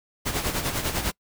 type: noise with tremolo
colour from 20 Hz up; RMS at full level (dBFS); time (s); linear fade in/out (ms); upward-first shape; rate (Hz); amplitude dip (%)
pink; -25; 0.25-1.12; 20; sine; 10; 60
effects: noise-tail reverb RT60 0.1 s tail -26 dB re dry